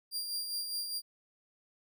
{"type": "tone with tremolo", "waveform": "sawtooth", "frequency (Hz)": 4772, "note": "D8", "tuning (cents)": 27, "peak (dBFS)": -30, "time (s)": [0.11, 1.02], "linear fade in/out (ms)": 50, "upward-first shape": "sine", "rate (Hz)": 4.9, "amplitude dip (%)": 45, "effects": []}